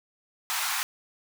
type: high-pass noise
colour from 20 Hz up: pink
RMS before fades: -29 dBFS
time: 0.5-0.83 s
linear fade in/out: 0 ms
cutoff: 810 Hz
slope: 48 dB/octave
effects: none